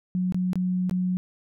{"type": "tone with dropouts", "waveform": "sine", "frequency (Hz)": 182.5, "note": "F#3", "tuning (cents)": -24, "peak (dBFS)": -22, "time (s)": [0.15, 1.17], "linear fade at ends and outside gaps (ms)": 0, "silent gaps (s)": [[0.323, 0.345], [0.532, 0.556], [0.896, 0.911]], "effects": []}